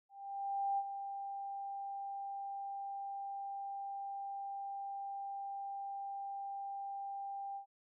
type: tone with ADSR envelope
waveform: sine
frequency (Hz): 793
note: G5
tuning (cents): +20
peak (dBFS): -31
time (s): 0.09-7.66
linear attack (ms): 690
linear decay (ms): 49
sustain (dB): -9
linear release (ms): 100
effects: none